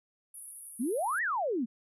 white band-pass noise, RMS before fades -47 dBFS, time 0.34-1.19 s, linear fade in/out 2 ms, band 9800 to 11000 Hz, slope 96 dB/octave
sine exponential two-way sweep, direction up then down, 211.1 to 1975.5 to 211.1 Hz, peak -28 dBFS, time 0.79-1.66 s, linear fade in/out 20 ms, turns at 1.22 s
effects none

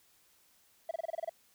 triangle tone bursts, 659.3 Hz, E5, in tune, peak -29 dBFS, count 9, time 0.89-1.295 s, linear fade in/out 5 ms, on 21 ms, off 27 ms, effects tanh soft clip ceiling -27 dBFS + white hiss -67 dBFS RMS until 1.54 s

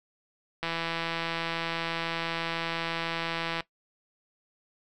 click train, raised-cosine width 0.3 ms, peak -15 dBFS, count 495, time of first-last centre 0.63-3.606 s, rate 166 Hz, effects noise-tail reverb RT60 0.1 s tail -18 dB re dry

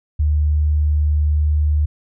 sine tone, 75.1 Hz, D2, 39 cents sharp, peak -13 dBFS, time 0.19-1.86 s, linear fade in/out 10 ms, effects none

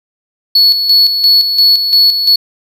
triangle tone with tremolo, 4400 Hz, C#8, 14 cents flat, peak -3 dBFS, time 0.55-2.36 s, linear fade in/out 5 ms, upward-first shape square, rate 2.9 Hz, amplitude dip 55%, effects none

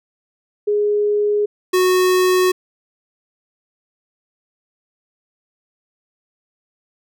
sine / square tone pair in turn, 415.3 / 367.7 Hz, G#4 / F#4, 0 / -11 cents, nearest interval major second, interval 211 cents, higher first, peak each -14 / -13 dBFS, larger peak second, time 0.67-1.46 / 1.73-2.52 s, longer neither, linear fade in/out 10 ms, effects none

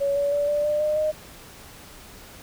sine tone with pitch steps, 561 / 569.8 / 578.8 / 587.9 / 597.1 / 606.5 / 616 Hz, C#5 / C#5 / D5 / D5 / D5 / D#5 / D#5, +21 / +48 / -25 / +2 / +29 / -44 / -17 cents, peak -20 dBFS, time 0-1.12 s, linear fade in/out 20 ms, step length 160 ms, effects pink hiss -45 dBFS RMS until 2.42 s

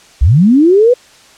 sine linear sweep, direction up, 51.91 to 508 Hz, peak -4 dBFS, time 0.21-0.94 s, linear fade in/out 10 ms, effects white hiss -42 dBFS RMS until 1.37 s + low-pass 7000 Hz 12 dB/octave

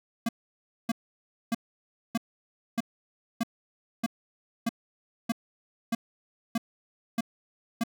square tone bursts, 230 Hz, A#3, 23 cents flat, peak -25 dBFS, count 13, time 0.26-7.837 s, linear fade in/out 5 ms, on 29 ms, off 600 ms, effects none

